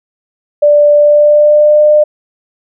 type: tone with pitch glide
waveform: sine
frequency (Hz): 588 to 601.4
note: D5 to D5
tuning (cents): +2 to +41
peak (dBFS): -3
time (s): 0.62-2.04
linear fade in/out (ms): 10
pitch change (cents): +39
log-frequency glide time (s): 0.94-1.8
effects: none